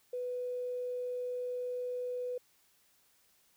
triangle tone with tanh clipping, 495.9 Hz, B4, 7 cents sharp, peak -34 dBFS, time 0.13-2.38 s, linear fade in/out 5 ms, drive 3 dB, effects white hiss -69 dBFS RMS until 3.56 s

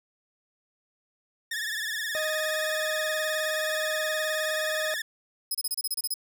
sawtooth tone with vibrato, 1760 Hz, A6, in tune, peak -26 dBFS, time 1.51-5.02 s, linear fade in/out 5 ms, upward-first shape sine, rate 19 Hz, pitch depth 87 cents each way
40% pulse tone, 622.3 Hz, D#5, in tune, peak -28 dBFS, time 2.15-4.94 s, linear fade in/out 0 ms
10% pulse tone bursts, 5100 Hz, D#8, 42 cents sharp, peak -21 dBFS, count 10, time 5.51-6.141 s, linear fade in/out 5 ms, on 37 ms, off 29 ms
effects none

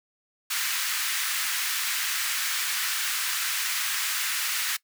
pink high-pass noise, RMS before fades -28 dBFS, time 0.5-4.77 s, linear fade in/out 10 ms, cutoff 1400 Hz, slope 24 dB/octave, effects noise-tail reverb RT60 0.1 s tail -21 dB re dry

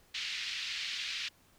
pink band-pass noise, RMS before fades -38 dBFS, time 0.14-1.29 s, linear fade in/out 10 ms, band 2200 to 4700 Hz, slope 24 dB/octave, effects pink hiss -65 dBFS RMS until 1.58 s

